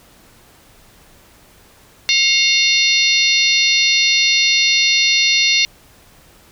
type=harmonic tone with a mistuned harmonic; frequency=720 Hz; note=F#5; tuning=47 cents flat; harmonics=3 / 4 / 5 / 6 / 7 / 8; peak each=-18 / -18 / -18 / -17 / -23 / -22 dBFS; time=2.09-5.65 s; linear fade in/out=0 ms; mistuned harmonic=4; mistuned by=-66 cents; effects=pink hiss -48 dBFS RMS until 6.51 s